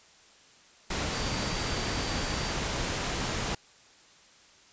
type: tone in noise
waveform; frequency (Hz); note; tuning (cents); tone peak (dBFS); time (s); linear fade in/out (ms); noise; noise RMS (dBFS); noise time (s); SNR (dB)
sine; 4643; D8; -21; -41; 1.13-2.53; 5; pink; -31; 0.9-3.55; -13
effects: white hiss -57 dBFS RMS until 4.72 s + resampled to 16000 Hz